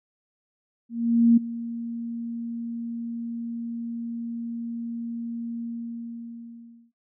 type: tone with ADSR envelope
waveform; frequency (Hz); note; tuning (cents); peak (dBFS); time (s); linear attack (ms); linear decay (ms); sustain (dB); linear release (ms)
sine; 233.1; A#3; 0; -12; 0.89-6.92; 480; 11; -17; 1300
effects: noise-tail reverb RT60 0.2 s tail -25 dB re dry